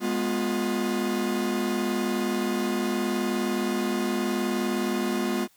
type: chord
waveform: 45% pulse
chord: F diminished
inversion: first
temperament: equal with one note detuned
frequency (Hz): 207.7 / 246.9 / 354.7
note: Ab3 / Cb4 / F4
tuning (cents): 0 / 0 / +27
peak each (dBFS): -29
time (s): 0-5.48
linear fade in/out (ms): 50
effects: white hiss -61 dBFS RMS until 5.56 s